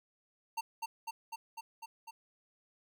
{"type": "tone with echo", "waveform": "square", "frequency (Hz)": 909, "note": "A#5", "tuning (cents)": -44, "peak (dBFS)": -34, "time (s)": [0.57, 0.61], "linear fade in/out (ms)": 10, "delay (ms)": 250, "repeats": 6, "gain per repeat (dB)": -2, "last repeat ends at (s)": 2.11, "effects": []}